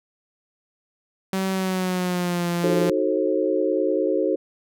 sawtooth tone with pitch glide, 190.7 to 172.86 Hz, G3 to F3, -47 to -17 cents, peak -18 dBFS, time 1.33-2.9 s, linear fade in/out 2 ms, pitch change -170 cents, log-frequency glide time 1.51-2.49 s
sine chord, D# diminished seventh, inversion none, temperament equal with one note detuned, 311.1 / 370 / 440 / 536.4 Hz, D#4 / F#4 / A4 / C5, 0 / 0 / 0 / +43 cents, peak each -25 / -24 / -25 / -24 dBFS, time 2.63-4.36 s, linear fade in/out 10 ms
effects none

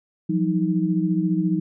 sine tone cluster, 171.5 / 186 / 314.7 Hz, F3 / F#3 / D#4, -31 / +9 / +20 cents, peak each -23 dBFS, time 0.29-1.6 s, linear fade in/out 10 ms, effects none

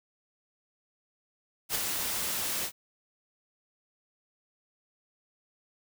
white noise with ADSR envelope, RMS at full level -27 dBFS, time 1.69-2.72 s, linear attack 65 ms, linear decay 3 ms, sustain -5 dB, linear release 81 ms, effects none

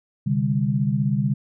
sine chord, C suspended second, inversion none, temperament equal with one note detuned, 130.81 / 146.83 / 200.7 Hz, C3 / D3 / G3, 0 / 0 / +41 cents, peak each -23 dBFS, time 0.26-1.34 s, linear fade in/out 10 ms, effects none

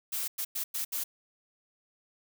blue noise bursts at uneven times, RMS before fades -33 dBFS, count 5, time 0.12-0.28 / 0.38-0.45 / 0.55-0.64 / 0.74-0.85 / 0.92-1.04 s, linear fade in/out 10 ms, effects none

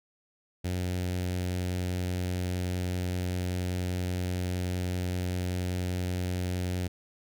sawtooth tone with notch filter, 90.5 Hz, F#2, 38 cents flat, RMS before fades -31 dBFS, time 0.64-6.88 s, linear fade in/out 10 ms, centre 1100 Hz, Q 1.1, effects none

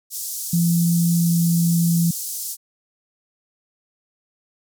white band-pass noise, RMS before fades -29 dBFS, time 0.1-2.57 s, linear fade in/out 50 ms, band 5300 to 15000 Hz, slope 24 dB/octave
sine tone with pitch glide, 170.2 to 169.02 Hz, F3 to E3, -44 to +44 cents, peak -15 dBFS, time 0.53-2.11 s, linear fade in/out 5 ms, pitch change -12 cents, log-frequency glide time 1.11-1.38 s
effects none

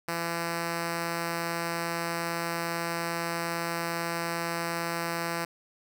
5% pulse tone, 168.8 Hz, E3, 41 cents sharp, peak -18 dBFS, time 0.08-5.45 s, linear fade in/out 5 ms, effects none

